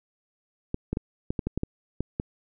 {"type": "clicks", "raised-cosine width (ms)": 3, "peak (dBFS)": -14, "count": 10, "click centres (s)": [0.744, 0.93, 0.971, 1.305, 1.392, 1.47, 1.576, 1.634, 2.006, 2.199], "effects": []}